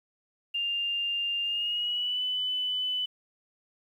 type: tone with pitch glide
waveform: sine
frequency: 2800 to 3001 Hz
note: F7 to F#7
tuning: +4 to +24 cents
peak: -27 dBFS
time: 0.54-3.06 s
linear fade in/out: 10 ms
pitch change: +120 cents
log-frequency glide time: 1.44-2.24 s
effects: 10-bit